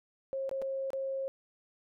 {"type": "tone with dropouts", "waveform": "sine", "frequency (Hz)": 538, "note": "C5", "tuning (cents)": 48, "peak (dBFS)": -32, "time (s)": [0.33, 1.28], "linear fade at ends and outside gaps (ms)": 0, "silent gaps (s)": [[0.493, 0.513], [0.617, 0.622], [0.904, 0.932]], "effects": []}